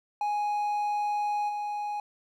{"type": "tone with level steps", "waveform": "triangle", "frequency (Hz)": 830.6, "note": "G#5", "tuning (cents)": 0, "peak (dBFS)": [-24, -28], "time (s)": [0.21, 2], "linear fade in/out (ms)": 2, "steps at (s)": 1.48, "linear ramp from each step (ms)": 20, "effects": []}